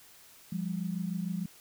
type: tone pair together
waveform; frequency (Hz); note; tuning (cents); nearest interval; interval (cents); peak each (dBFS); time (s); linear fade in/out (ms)
sine; 174.61 / 201.2; F3 / G3; 0 / +45; major second; 245; -33 / -35; 0.52-1.46; 5
effects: white hiss -56 dBFS RMS until 1.6 s